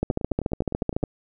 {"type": "two click trains", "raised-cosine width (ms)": 2, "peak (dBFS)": [-9, -18], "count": [15, 10], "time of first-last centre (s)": [[0.03, 1.037], [0.11, 1.03]], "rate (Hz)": [13.9, 9.78], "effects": []}